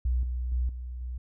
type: tone with level steps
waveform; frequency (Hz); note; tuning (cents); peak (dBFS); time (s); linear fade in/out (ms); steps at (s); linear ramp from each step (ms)
sine; 61.74; B1; 0; -23 / -28 / -24 / -34 / -32; 0.05-1.18; 5; 0.23 / 0.52 / 0.69 / 1.01; 2
effects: none